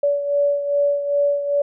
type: beating tone pair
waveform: sine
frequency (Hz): 572 / 574.5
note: D5 / D5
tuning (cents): -46 / -38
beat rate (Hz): 2.5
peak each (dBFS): -17 / -24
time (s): 0.03-1.62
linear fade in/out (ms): 5
effects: none